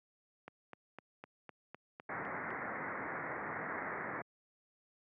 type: click train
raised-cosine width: 0.5 ms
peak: -32 dBFS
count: 9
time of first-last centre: 0.48-2.505 s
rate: 3.95 Hz
type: low-pass noise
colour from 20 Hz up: white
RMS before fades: -41 dBFS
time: 2.09-4.22 s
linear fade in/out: 5 ms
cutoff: 2100 Hz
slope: 96 dB/octave
effects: high-pass 150 Hz 12 dB/octave